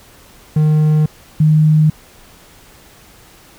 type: tone pair in turn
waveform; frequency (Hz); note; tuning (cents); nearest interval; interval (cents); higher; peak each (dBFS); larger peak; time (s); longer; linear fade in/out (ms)
triangle / sine; 153.4 / 154.47; D#3 / D#3; -24 / -12; unison; 12; second; -7; neither; 0.56-1.06 / 1.4-1.9; neither; 5
effects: pink hiss -44 dBFS RMS until 3.58 s